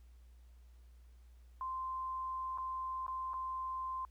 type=tone with dropouts; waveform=sine; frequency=1042 Hz; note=C6; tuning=7 cents flat; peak=-37 dBFS; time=1.61-4.05 s; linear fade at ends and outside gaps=1 ms; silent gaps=2.576-2.583 / 3.066-3.08 / 3.334-3.34 s; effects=added 60 Hz sine -56 dBFS peak until 4.1 s + pink hiss -75 dBFS RMS until 4.1 s